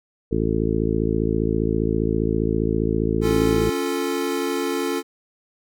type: harmonic tone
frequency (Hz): 55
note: A1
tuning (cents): 0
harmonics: 1 / 2 / 3 / 4 / 5 / 6 / 7 / 8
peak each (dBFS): -27 / -27 / -27 / -27 / -27 / -27 / -27 / -27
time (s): 0.31-3.7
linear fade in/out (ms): 10
type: chord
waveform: square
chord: Db augmented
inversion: none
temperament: equal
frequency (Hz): 277.2 / 349.2 / 440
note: Db4 / F4 / A4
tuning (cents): 0 / 0 / 0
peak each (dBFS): -27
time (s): 3.21-5.03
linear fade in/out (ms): 50
effects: none